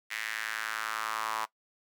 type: tone with high-pass filter sweep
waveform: sawtooth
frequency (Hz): 110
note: A2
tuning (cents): 0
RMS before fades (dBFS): -35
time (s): 0.1-1.46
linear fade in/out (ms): 20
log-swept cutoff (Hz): 2000 to 1000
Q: 3.3
effects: noise-tail reverb RT60 0.1 s tail -19 dB re dry